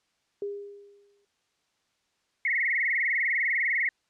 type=tone with exponential decay; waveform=sine; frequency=404.8 Hz; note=G#4; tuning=44 cents flat; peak=-28 dBFS; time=0.42-1.25 s; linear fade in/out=2 ms; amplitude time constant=180 ms
type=tone with vibrato; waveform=sine; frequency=2024 Hz; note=B6; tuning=42 cents sharp; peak=-23 dBFS; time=2.45-3.89 s; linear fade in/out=2 ms; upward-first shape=sine; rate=20 Hz; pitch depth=160 cents each way
effects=white hiss -73 dBFS RMS until 4.09 s + low-pass 6000 Hz 12 dB/octave